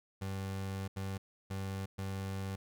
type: tone bursts at uneven times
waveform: 30% pulse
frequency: 96.7 Hz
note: G2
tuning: 23 cents flat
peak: -34 dBFS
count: 4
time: 0.21-0.88 / 0.96-1.18 / 1.5-1.86 / 1.98-2.56 s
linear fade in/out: 10 ms
effects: none